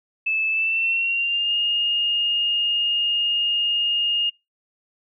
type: tone with pitch glide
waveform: sine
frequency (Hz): 2620 to 2841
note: E7 to F7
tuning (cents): -11 to +29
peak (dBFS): -19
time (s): 0.26-4.3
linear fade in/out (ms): 10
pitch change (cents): +140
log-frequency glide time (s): 0.49-1.55
effects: noise-tail reverb RT60 0.2 s tail -21 dB re dry